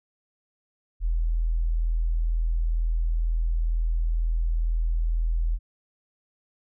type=tone; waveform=sine; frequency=41.06 Hz; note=E1; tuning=6 cents flat; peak=-21 dBFS; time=1-5.59 s; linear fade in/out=50 ms; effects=none